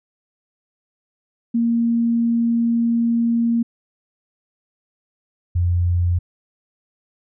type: tone pair in turn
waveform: sine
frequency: 232.9 / 87.69 Hz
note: A#3 / F2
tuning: -1 / +8 cents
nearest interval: octave + perfect fourth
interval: 1691 cents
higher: first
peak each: -15 dBFS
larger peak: neither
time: 1.54-3.63 / 5.55-6.19 s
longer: first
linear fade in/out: 10 ms
effects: none